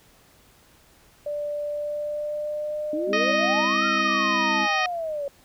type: tone with pitch glide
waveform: sine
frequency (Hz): 588 to 608.7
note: D5 to D#5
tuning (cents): +2 to -38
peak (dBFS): -26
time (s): 1.26-3.65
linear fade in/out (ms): 5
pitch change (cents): +60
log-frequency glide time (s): 1.64-3.29
type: exponential two-way sweep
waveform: sine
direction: up then down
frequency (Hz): 293.7 to 1392 to 554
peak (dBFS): -26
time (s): 2.93-5.28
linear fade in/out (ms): 2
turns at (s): 3.86
type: chord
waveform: sine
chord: Ab augmented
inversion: none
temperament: equal with one note detuned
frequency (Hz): 203.1 / 261.6 / 329.6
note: Ab3 / C4 / E4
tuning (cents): -38 / 0 / 0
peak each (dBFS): -31 / -32 / -31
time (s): 3.06-4.68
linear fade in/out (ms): 50
type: harmonic tone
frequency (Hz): 622.3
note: D#5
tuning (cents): 0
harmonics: 1 / 2 / 3 / 4 / 5 / 6 / 7 / 8 / 9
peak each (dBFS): -33 / -27 / -26 / -27 / -33 / -38 / -38 / -41 / -37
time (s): 3.13-4.86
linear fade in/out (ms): 2
effects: pink hiss -56 dBFS RMS until 5.44 s